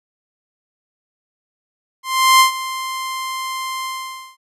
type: tone with ADSR envelope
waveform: sawtooth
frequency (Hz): 1047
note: C6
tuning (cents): +1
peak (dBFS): -3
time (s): 2.03-4.37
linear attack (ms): 370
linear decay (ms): 110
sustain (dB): -16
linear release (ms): 520
effects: resampled to 32000 Hz